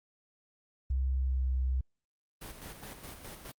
sine tone with pitch glide, 65.41 to 64.43 Hz, C2 to C2, 0 to -26 cents, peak -27 dBFS, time 0.9-1.81 s, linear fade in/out 5 ms, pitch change -26 cents, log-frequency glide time 1.18-1.44 s
pink noise with tremolo, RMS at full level -44 dBFS, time 2.41-3.52 s, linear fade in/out 10 ms, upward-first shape square, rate 4.8 Hz, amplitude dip 50%
effects Opus 32 kbps

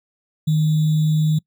sine tone with sample-and-hold, 155.2 Hz, D#3, 4 cents flat, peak -14 dBFS, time 0.47-1.39 s, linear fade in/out 10 ms, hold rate 3675 Hz, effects noise-tail reverb RT60 0.1 s tail -25 dB re dry

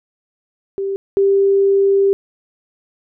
sine tone pair in turn, 392 / 394.2 Hz, G4 / G4, 0 / +10 cents, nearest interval unison, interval 10 cents, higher second, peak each -18 / -10 dBFS, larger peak second, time 0.78-0.96 / 1.17-2.13 s, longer second, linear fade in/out 0 ms, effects none

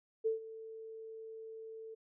sine tone with ADSR envelope, 444.8 Hz, A4, 19 cents sharp, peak -28 dBFS, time 0.24-1.95 s, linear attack 23 ms, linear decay 130 ms, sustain -17 dB, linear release 14 ms, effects none

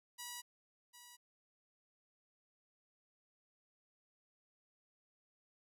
5% pulse tone with echo, 970 Hz, B5, 31 cents flat, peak -33 dBFS, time 0.18-0.42 s, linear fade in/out 20 ms, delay 750 ms, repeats 1, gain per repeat -11 dB, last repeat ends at 1.17 s, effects none

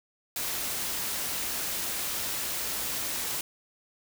white noise, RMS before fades -32 dBFS, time 0.36-3.41 s, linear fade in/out 2 ms, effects none

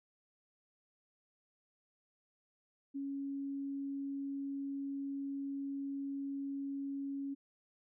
sine tone, 277.2 Hz, C#4, in tune, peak -37 dBFS, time 2.94-7.35 s, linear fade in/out 20 ms, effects none

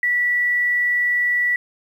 sine tone, 1950 Hz, B6, 23 cents flat, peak -16 dBFS, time 0.03-1.56 s, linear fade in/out 2 ms, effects 8-bit

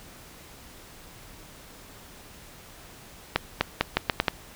accelerating click train, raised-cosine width 0.3 ms, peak -4 dBFS, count 7, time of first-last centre 3.36-4.282 s, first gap 250 ms, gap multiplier 0.8, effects pink hiss -48 dBFS RMS until 4.55 s

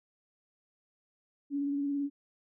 sine tone with vibrato, 283 Hz, C#4, 36 cents sharp, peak -29 dBFS, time 1.5-2.1 s, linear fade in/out 50 ms, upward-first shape square, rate 18 Hz, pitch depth 18 cents each way, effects none

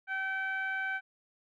15% pulse tone with low-pass filter, 769 Hz, G5, 33 cents flat, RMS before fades -34 dBFS, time 0.07-1.01 s, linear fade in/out 50 ms, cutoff 1800 Hz, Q 9.7, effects none

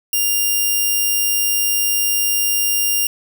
5% pulse tone, 2800 Hz, F7, 4 cents sharp, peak -6 dBFS, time 0.13-3.07 s, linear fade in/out 2 ms, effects none

